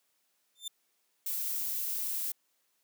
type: tone with exponential growth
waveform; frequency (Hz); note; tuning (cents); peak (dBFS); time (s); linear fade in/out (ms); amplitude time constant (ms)
sawtooth; 3570; A7; +24; -30; 0.55-0.68; 5; 27
type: noise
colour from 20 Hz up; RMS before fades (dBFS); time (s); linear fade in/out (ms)
violet; -34; 1.26-2.32; 5
effects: white hiss -75 dBFS RMS until 2.83 s + high-pass 200 Hz 12 dB/octave